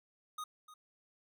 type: tone with echo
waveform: square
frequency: 1242 Hz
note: D#6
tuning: 3 cents flat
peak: -40 dBFS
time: 0.38-0.44 s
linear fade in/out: 5 ms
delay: 300 ms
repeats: 1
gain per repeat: -14 dB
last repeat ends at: 0.74 s
effects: none